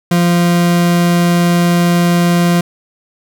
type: tone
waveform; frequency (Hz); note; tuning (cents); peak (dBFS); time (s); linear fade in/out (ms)
40% pulse; 173.5; F3; -11; -8; 0.11-2.61; 5
effects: none